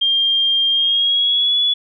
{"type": "tone with pitch glide", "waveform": "sine", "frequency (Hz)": [3201, 3411], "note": ["G7", "G#7"], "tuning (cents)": [36, 46], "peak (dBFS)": -13, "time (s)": [0.01, 1.74], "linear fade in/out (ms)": 10, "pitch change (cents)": 110, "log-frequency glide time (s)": [0.7, 1.58], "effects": []}